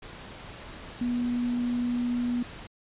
sine tone in noise, 242.9 Hz, B3, 29 cents flat, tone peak -25 dBFS, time 1.01-2.43 s, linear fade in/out 5 ms, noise pink, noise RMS -43 dBFS, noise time 0.02-2.67 s, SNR +15 dB, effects resampled to 8000 Hz

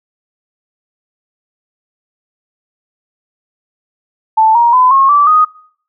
sine tone with pitch steps, 880 / 943.2 / 1010.9 / 1083.4 / 1161.2 / 1244.5 Hz, A5 / A#5 / B5 / C#6 / D6 / D#6, 0 / +20 / +40 / -40 / -20 / 0 cents, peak -5 dBFS, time 4.37-5.45 s, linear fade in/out 10 ms, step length 180 ms, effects noise-tail reverb RT60 0.6 s tail -24 dB re dry

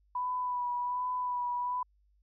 sine tone with vibrato, 987.8 Hz, B5, in tune, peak -30 dBFS, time 0.15-1.83 s, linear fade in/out 5 ms, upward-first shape sine, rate 1.3 Hz, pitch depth 23 cents each way, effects added 50 Hz sine -65 dBFS peak until 2.22 s

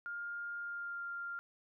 sine tone with pitch glide, 1409 to 1394.4 Hz, F6 to F6, +15 to -3 cents, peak -39 dBFS, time 0.06-1.39 s, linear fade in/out 0 ms, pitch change -18 cents, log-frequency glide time 0.58-1.03 s, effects none

